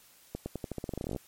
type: accelerating click train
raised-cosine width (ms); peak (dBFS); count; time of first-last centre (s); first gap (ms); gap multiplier
2; -21; 18; 0.35-1.162; 110; 0.88
effects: white hiss -59 dBFS RMS until 1.27 s + MP3 64 kbps